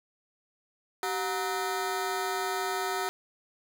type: ring-modulated tone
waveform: 20% pulse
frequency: 554.4 Hz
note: C#5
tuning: in tune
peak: -21 dBFS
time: 1.03-3.09 s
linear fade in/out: 0 ms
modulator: 171 Hz
effects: none